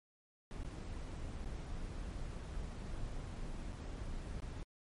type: noise with dropouts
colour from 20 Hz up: brown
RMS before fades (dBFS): -43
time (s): 0.51-4.63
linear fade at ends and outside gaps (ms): 0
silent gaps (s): 0.634-0.648 / 1.446-1.458 / 3.722-3.729 / 4.401-4.421
effects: MP3 48 kbps